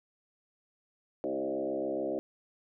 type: tone with frequency modulation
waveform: sine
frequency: 456.9 Hz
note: A#4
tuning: 35 cents flat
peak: -30 dBFS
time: 1.24-2.19 s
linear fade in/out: 0 ms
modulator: 67.1 Hz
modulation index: 2.7
effects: none